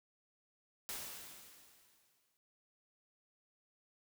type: noise with exponential decay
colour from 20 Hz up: white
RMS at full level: -42 dBFS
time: 0.89-2.37 s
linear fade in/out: 0 ms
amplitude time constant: 320 ms
effects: none